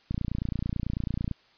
click train, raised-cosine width 5 ms, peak -17 dBFS, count 36, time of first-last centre 0.11-1.313 s, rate 29.1 Hz, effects white hiss -61 dBFS RMS until 1.57 s + resampled to 11025 Hz

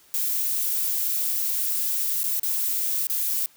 violet noise with dropouts, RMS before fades -25 dBFS, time 0.14-3.46 s, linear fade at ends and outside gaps 0 ms, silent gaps 2.232-2.241 / 2.396-2.432 / 3.069-3.098 s, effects white hiss -56 dBFS RMS until 3.56 s

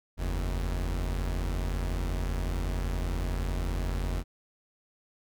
45% pulse tone pair together, 45.23 / 79.6 Hz, F#1 / D#2, -39 / +40 cents, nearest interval minor seventh, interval 979 cents, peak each -29 / -35 dBFS, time 0.17-4.24 s, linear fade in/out 50 ms, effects none

